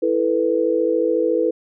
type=chord; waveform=sine; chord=E suspended fourth; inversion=none; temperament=equal; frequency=329.6 / 440 / 493.9 Hz; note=E4 / A4 / B4; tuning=0 / 0 / 0 cents; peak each=-21 / -21 / -19 dBFS; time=0.02-1.51 s; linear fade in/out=10 ms; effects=none